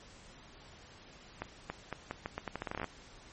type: accelerating click train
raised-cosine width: 0.5 ms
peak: -21 dBFS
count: 17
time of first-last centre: 1.42-2.843 s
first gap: 280 ms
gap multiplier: 0.81
effects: pink hiss -55 dBFS RMS until 3.32 s + MP3 32 kbps